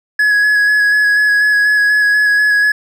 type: tone with vibrato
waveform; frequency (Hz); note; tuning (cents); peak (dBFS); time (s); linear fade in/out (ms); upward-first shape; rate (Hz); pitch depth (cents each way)
triangle; 1682; G#6; +22; -7; 0.19-2.72; 5; square; 4.1; 15
effects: none